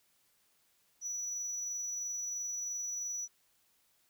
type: tone with amplitude modulation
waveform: sine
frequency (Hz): 5900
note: F#8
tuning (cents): -6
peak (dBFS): -32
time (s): 1.01-3.28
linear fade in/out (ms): 50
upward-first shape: sine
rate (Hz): 23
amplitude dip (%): 30
effects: tanh soft clip ceiling -34 dBFS + white hiss -72 dBFS RMS until 4.09 s

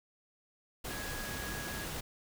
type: tone in noise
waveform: sine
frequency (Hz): 1661.2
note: G#6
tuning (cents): 0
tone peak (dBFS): -44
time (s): 0.9-1.85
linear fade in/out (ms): 10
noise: pink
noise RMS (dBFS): -40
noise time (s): 0.84-2.01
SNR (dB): -7
effects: none

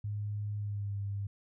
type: tone with pitch glide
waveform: sine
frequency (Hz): 103.83 to 100.24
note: G#2 to G2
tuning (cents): 0 to +39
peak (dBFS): -33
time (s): 0.04-1.27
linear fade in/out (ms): 5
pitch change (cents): -61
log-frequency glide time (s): 0.57-0.97
effects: none

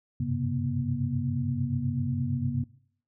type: tone cluster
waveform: sine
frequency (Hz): 94.8 / 101.9 / 126.7 / 135.1 / 239.7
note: F#2 / G#2 / B2 / C#3 / A#3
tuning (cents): +43 / -32 / +45 / -44 / +48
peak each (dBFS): -35 / -36 / -35 / -29 / -32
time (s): 0.2-2.64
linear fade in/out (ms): 5
effects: noise-tail reverb RT60 0.6 s tail -20 dB re dry

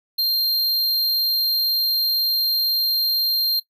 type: tone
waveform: square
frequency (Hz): 4186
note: C8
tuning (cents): 0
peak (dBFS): -18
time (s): 0.18-3.6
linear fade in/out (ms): 10
effects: noise-tail reverb RT60 0.1 s tail -18 dB re dry

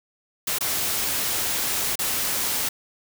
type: noise with dropouts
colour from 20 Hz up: white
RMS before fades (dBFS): -25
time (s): 0.47-2.69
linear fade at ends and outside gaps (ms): 5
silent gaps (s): 0.586-0.607 / 1.956-1.99
effects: none

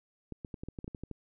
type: clicks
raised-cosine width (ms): 3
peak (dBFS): -27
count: 11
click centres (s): 0.323 / 0.448 / 0.542 / 0.635 / 0.686 / 0.788 / 0.844 / 0.879 / 0.948 / 1.036 / 1.113
effects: none

